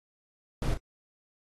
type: noise with echo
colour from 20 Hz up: brown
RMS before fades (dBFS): -28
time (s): 0.62-0.74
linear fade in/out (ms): 2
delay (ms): 35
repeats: 1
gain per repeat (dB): -9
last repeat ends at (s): 0.775
effects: AAC 32 kbps